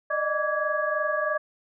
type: tone cluster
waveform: sine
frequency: 598 / 621 / 1154 / 1661 Hz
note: D5 / D#5 / D6 / G#6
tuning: +31 / -3 / -31 / 0 cents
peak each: -29 dBFS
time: 0.1-1.38 s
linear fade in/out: 10 ms
effects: none